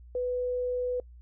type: tone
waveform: sine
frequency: 496.9 Hz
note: B4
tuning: 11 cents sharp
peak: -27 dBFS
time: 0.15-1 s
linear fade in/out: 2 ms
effects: noise-tail reverb RT60 0.1 s tail -25 dB re dry + added 60 Hz sine -47 dBFS peak until 1.21 s